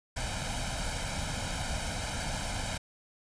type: noise with comb filter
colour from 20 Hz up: pink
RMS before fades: -34 dBFS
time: 0.16-2.78 s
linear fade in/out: 10 ms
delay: 1.3 ms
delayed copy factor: +0.75
effects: resampled to 22050 Hz